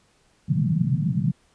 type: band-pass noise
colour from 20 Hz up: pink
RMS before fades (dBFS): -22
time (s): 0.48-1.32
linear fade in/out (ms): 20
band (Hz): 130 to 190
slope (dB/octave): 48
effects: pink hiss -62 dBFS RMS until 1.54 s + resampled to 22050 Hz